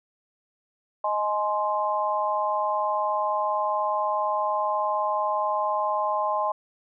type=chord; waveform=sine; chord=Ab major; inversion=second; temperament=equal with one note detuned; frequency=622.3 / 841.7 / 1046.5 Hz; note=Eb5 / Ab5 / C6; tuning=0 / +23 / 0 cents; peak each=-28 / -27 / -26 dBFS; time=1.04-6.52 s; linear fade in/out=5 ms; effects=none